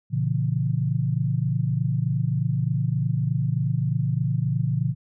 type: chord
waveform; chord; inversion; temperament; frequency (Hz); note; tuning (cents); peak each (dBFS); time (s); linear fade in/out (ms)
sine; A# diminished; none; just; 116.54 / 139.85 / 167.82; A#2 / C#3 / E3; 0 / +16 / +31; -25 / -24 / -27; 0.1-4.95; 50
effects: none